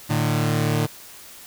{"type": "tone pair together", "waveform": "sawtooth", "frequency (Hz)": [113.1, 150.97], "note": ["A2", "D3"], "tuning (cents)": [48, 48], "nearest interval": "perfect fourth", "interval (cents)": 500, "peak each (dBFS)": -18, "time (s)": [0.09, 0.87], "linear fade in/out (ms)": 20, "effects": ["white hiss -43 dBFS RMS until 1.46 s"]}